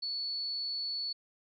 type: tone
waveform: sine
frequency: 4431 Hz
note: C#8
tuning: 2 cents flat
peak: -33 dBFS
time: 0.02-1.13 s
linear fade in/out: 10 ms
effects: none